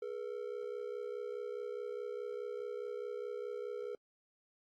triangle ring-modulated tone, 450 Hz, A4, 39 cents sharp, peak -34 dBFS, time 0.02-3.95 s, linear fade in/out 2 ms, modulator 32.4 Hz, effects AAC 64 kbps

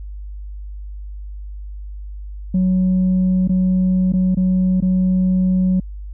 sine tone with dropouts, 185 Hz, F#3, in tune, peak -11 dBFS, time 2.54-5.8 s, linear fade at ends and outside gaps 5 ms, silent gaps 3.476-3.493 / 4.123-4.135 / 4.348-4.37 / 4.804-4.823 s, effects tanh soft clip ceiling -11 dBFS + added 50 Hz sine -28 dBFS peak until 6.13 s

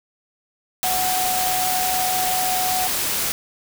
sine tone in noise, 740 Hz, F#5, in tune, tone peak -22 dBFS, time 0.84-2.87 s, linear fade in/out 0 ms, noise white, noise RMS -23 dBFS, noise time 0.83-3.32 s, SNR -2 dB, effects none

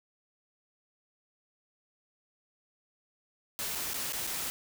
white noise with dropouts, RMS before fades -35 dBFS, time 3.59-4.5 s, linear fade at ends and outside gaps 0 ms, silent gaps 3.751-3.755 / 3.935-3.942 / 4.124-4.132 / 4.268-4.273 s, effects none

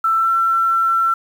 sine tone with pitch glide, 1331 to 1347.2 Hz, E6 to E6, +16 to +37 cents, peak -13 dBFS, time 0.04-1.14 s, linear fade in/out 5 ms, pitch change +21 cents, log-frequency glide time 0.16-0.3 s, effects 7-bit

